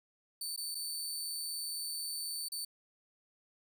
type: tone with dropouts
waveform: 20% pulse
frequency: 4539 Hz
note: C#8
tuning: 40 cents sharp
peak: -31 dBFS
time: 0.41-2.65 s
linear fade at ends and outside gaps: 5 ms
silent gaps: 0.563-0.575 / 0.747-0.751 / 2.486-2.519 s
effects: none